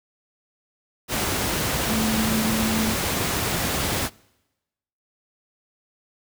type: tone in noise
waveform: sine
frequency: 220 Hz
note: A3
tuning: in tune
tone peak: -23 dBFS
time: 1.87-2.94 s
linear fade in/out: 50 ms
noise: pink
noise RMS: -24 dBFS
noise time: 1.08-4.1 s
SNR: -2 dB
effects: noise-tail reverb RT60 1.0 s tail -25 dB re dry + high-pass 60 Hz 12 dB/octave